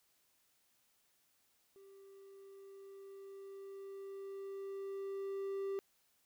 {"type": "tone with level ramp", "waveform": "triangle", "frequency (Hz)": 392, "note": "G4", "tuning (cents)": 0, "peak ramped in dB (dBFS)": [-55, -34], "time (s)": [1.76, 5.79], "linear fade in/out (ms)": 0, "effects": ["white hiss -75 dBFS RMS until 6.25 s"]}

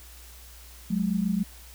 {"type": "tone pair together", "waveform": "sine", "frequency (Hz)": [184.73, 211.9], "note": ["F#3", "G#3"], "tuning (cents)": [-3, 35], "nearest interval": "major second", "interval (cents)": 238, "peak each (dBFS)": [-26, -26], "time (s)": [0.9, 1.44], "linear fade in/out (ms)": 10, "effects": ["added 60 Hz sine -47 dBFS peak until 1.74 s", "white hiss -50 dBFS RMS until 1.74 s"]}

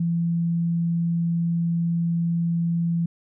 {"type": "tone", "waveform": "sine", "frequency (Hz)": 168.9, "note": "E3", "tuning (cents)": 42, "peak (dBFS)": -20, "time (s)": [0, 3.06], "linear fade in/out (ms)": 5, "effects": []}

